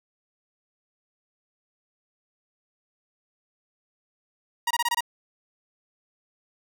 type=tone bursts; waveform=sawtooth; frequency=949 Hz; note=A#5; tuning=31 cents sharp; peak=-18 dBFS; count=6; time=4.67-5.007 s; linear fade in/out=5 ms; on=37 ms; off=23 ms; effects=none